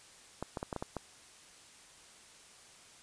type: clicks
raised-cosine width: 1 ms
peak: -22 dBFS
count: 7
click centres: 0.426 / 0.572 / 0.629 / 0.728 / 0.763 / 0.825 / 0.967 s
effects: white hiss -57 dBFS RMS until 3.02 s + resampled to 22050 Hz